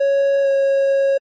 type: tone with pitch glide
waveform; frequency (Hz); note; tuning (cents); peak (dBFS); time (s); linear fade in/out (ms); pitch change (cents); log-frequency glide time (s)
triangle; 554.4 to 548; C#5 to C#5; 0 to -20; -11; 0-1.18; 10; -20; 0.42-0.48
effects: MP3 32 kbps